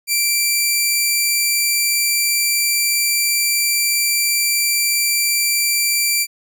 10% pulse tone, 2349 Hz, D7, in tune, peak -6 dBFS, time 0.07-6.27 s, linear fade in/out 50 ms, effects none

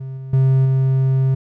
triangle tone with level steps, 132.7 Hz, C3, 25 cents sharp, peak -24 / -26 / -9 / -11 dBFS, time 0-1.35 s, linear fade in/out 10 ms, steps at 0.17 / 0.33 / 0.65 s, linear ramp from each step 5 ms, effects none

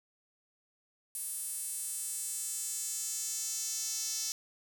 sawtooth tone with high-pass filter sweep, 440 Hz, A4, in tune, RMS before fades -37 dBFS, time 1.15-4.32 s, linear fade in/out 0 ms, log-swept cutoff 10000 to 5800 Hz, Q 2.9, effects 9-bit

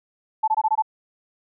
sine tone bursts, 872 Hz, A5, 16 cents flat, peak -16 dBFS, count 6, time 0.43-0.823 s, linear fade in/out 10 ms, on 48 ms, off 21 ms, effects none

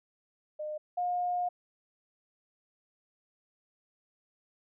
sine tone pair in turn, 608 / 714.1 Hz, D#5 / F5, -40 / +38 cents, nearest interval minor third, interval 278 cents, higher second, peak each -34 / -28 dBFS, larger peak second, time 0.59-0.78 / 0.97-1.49 s, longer second, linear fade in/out 10 ms, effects none

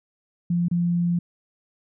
sine tone with dropouts, 173.2 Hz, F3, 14 cents flat, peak -19 dBFS, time 0.5-1.19 s, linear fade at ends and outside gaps 5 ms, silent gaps 0.684-0.712 s, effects none

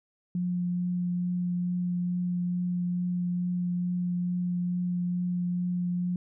sine tone with vibrato, 177.7 Hz, F3, 30 cents sharp, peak -26 dBFS, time 0.35-6.16 s, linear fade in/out 2 ms, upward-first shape triangle, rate 2.3 Hz, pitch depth 10 cents each way, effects none

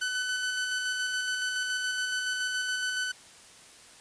sawtooth tone with tremolo, 1505 Hz, F#6, 29 cents sharp, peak -24 dBFS, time 0.01-3.12 s, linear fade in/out 10 ms, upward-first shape square, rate 7.1 Hz, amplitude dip 25%, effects white hiss -52 dBFS RMS until 4 s + resampled to 22050 Hz

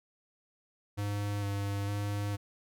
square tone with vibrato, 101.3 Hz, G#2, 43 cents flat, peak -32 dBFS, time 0.97-2.37 s, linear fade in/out 20 ms, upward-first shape square, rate 1.1 Hz, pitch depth 16 cents each way, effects none

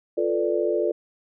sine chord, B half-diminished seventh, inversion second, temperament equal, 349.2 / 440 / 493.9 / 587.3 Hz, F4 / A4 / B4 / D5, 0 / 0 / 0 / 0 cents, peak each -25 / -25 / -29 / -26 dBFS, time 0.17-0.92 s, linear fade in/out 10 ms, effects none

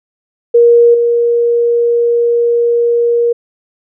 sine tone with level steps, 472.3 Hz, A#4, 23 cents sharp, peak -3 / -8 dBFS, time 0.54-3.33 s, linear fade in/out 10 ms, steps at 0.94 s, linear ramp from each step 5 ms, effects none

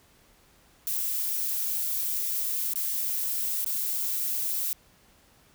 violet noise with dropouts, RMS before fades -29 dBFS, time 0.87-4.73 s, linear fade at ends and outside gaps 1 ms, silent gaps 2.736-2.757 / 3.646-3.662 s, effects pink hiss -60 dBFS RMS until 5.54 s

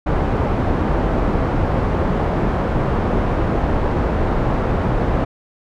pink low-pass noise, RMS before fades -18 dBFS, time 0.06-5.25 s, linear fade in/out 10 ms, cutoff 990 Hz, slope 12 dB/octave, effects none

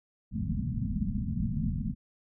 white low-pass noise, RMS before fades -31 dBFS, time 0.31-1.95 s, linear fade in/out 50 ms, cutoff 240 Hz, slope 96 dB/octave, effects none

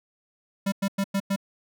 square tone bursts, 197 Hz, G3, 9 cents sharp, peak -23 dBFS, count 5, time 0.66-1.362 s, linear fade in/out 10 ms, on 62 ms, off 98 ms, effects none

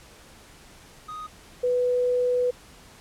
triangle / sine tone pair in turn, 1247 / 494.9 Hz, D#6 / B4, +3 / +4 cents, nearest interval octave + major third, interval 1599 cents, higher first, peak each -32 / -20 dBFS, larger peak second, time 1.08-1.27 / 1.63-2.51 s, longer second, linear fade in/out 10 ms, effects pink hiss -50 dBFS RMS until 3 s + low-pass 11000 Hz 12 dB/octave

